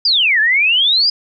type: exponential two-way sweep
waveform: sine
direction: down then up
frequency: 5030 to 1688 to 5030 Hz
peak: -10 dBFS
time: 0.05-1.1 s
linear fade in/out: 5 ms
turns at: 0.4 s
effects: none